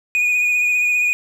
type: tone with vibrato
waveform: triangle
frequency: 2463 Hz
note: D#7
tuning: 18 cents flat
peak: -13 dBFS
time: 0.15-1.13 s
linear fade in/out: 0 ms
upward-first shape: triangle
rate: 15 Hz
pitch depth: 27 cents each way
effects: none